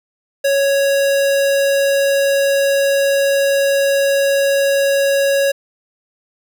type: tone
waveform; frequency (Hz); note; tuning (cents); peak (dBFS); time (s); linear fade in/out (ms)
square; 554.4; C#5; 0; -13; 0.44-5.52; 10
effects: none